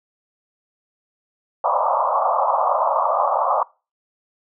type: band-pass noise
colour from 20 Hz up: white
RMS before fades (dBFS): -19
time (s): 1.64-3.63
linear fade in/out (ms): 2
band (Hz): 540 to 1200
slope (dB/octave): 96
effects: noise-tail reverb RT60 0.3 s tail -23 dB re dry